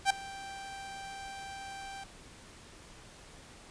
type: tone with ADSR envelope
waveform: sawtooth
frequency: 784 Hz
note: G5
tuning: in tune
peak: -17 dBFS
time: 0.05-2.04 s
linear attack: 52 ms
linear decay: 5 ms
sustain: -21 dB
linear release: 6 ms
effects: pink hiss -53 dBFS RMS until 3.7 s + resampled to 22050 Hz